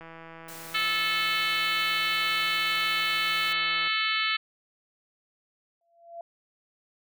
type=click train; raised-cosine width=0.5 ms; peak=-30 dBFS; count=635; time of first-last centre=0.01-3.876 s; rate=164 Hz
type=noise; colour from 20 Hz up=white; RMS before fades=-44 dBFS; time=0.48-3.53 s; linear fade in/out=5 ms
type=harmonic tone; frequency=436.7 Hz; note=A4; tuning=13 cents flat; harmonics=3 / 4 / 5 / 6 / 7 / 8 / 9 / 10; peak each=-31 / -33 / -30 / -33 / -31 / -36 / -35 / -37 dBFS; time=0.74-4.37 s; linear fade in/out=10 ms
type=tone with exponential growth; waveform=sine; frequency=680 Hz; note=F5; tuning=46 cents flat; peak=-34 dBFS; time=5.81-6.21 s; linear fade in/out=2 ms; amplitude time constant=85 ms
effects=none